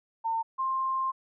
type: tone pair in turn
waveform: sine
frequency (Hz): 905 / 1055.5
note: A5 / C6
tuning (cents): +48 / +15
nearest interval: minor third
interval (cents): 267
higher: second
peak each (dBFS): -26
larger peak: neither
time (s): 0.24-0.43 / 0.58-1.12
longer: second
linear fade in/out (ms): 20
effects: none